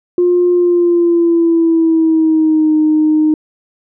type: tone with pitch glide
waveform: sine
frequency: 354.5 to 308.6 Hz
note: F4 to D#4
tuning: +26 to -14 cents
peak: -7 dBFS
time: 0.18-3.34 s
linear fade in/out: 2 ms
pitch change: -240 cents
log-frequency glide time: 0.52-2.75 s
effects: tanh soft clip ceiling -3 dBFS